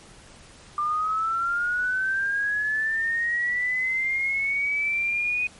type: linear sweep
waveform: sine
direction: up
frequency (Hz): 1187 to 2489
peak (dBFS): -22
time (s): 0.78-5.47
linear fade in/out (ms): 2
effects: pink hiss -49 dBFS RMS until 5.59 s + MP3 48 kbps